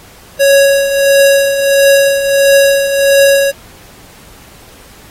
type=tone with tremolo; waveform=square; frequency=554.4 Hz; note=C#5; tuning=in tune; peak=-4 dBFS; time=0.39-3.52 s; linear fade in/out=20 ms; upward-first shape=triangle; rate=1.5 Hz; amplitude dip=65%; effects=pink hiss -39 dBFS RMS until 5.1 s + AAC 48 kbps